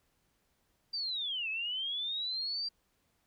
sine linear two-way sweep, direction down then up, 4739 to 2548 to 4739 Hz, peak -33 dBFS, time 0.93-2.69 s, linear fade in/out 10 ms, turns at 1.49 s, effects pink hiss -75 dBFS RMS until 3.26 s

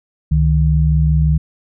sine tone pair together, 68.96 / 154.4 Hz, C#2 / D#3, -8 / -13 cents, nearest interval octave + major second, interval 1395 cents, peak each -13 dBFS, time 0.31-1.38 s, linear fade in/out 10 ms, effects none

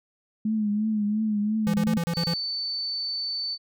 sine tone with vibrato, 212.5 Hz, G#3, 40 cents sharp, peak -22 dBFS, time 0.45-1.98 s, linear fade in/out 5 ms, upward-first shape triangle, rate 2.9 Hz, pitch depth 69 cents each way
square tone bursts, 169.2 Hz, E3, 45 cents sharp, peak -25 dBFS, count 7, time 1.67-2.337 s, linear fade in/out 0 ms, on 67 ms, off 33 ms
sine tone, 4523 Hz, C#8, 34 cents sharp, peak -27 dBFS, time 2.13-3.58 s, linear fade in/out 50 ms
effects none

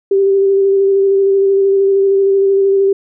sine tone with vibrato, 392 Hz, G4, in tune, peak -8 dBFS, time 0.11-2.93 s, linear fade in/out 5 ms, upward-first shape square, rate 13 Hz, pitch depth 14 cents each way, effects none

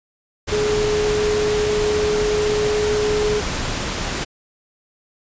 sine tone in noise, 421.4 Hz, G#4, 25 cents sharp, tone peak -17 dBFS, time 0.51-3.41 s, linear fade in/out 20 ms, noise pink, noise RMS -24 dBFS, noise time 0.47-4.25 s, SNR +4 dB, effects resampled to 16000 Hz

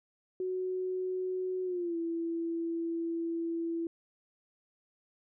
sine tone with pitch glide, 370 to 333.5 Hz, F#4 to E4, 0 to +20 cents, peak -31 dBFS, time 0.4-3.87 s, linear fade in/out 2 ms, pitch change -180 cents, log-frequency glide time 1.64-1.97 s, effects none

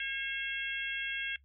harmonic tone with a mistuned harmonic, 541 Hz, C#5, 42 cents flat, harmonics 3 / 4 / 5 / 6, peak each -38 / -39 / -40 / -41 dBFS, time 0-1.36 s, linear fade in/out 2 ms, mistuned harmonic 6, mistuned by +19 cents, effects noise-tail reverb RT60 0.1 s tail -18 dB re dry + added 69 Hz sine -61 dBFS peak until 1.44 s

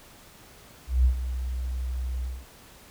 sine tone with ADSR envelope, 63 Hz, B1, 35 cents sharp, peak -15 dBFS, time 0.87-2.46 s, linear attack 180 ms, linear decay 92 ms, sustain -12 dB, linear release 220 ms, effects pink hiss -51 dBFS RMS until 2.9 s

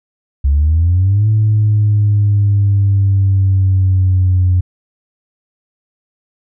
sine exponential two-way sweep, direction up then down, 67.6 to 108.3 to 90.5 Hz, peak -7 dBFS, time 0.44-4.61 s, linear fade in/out 10 ms, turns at 1.28 s, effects tanh soft clip ceiling -5 dBFS

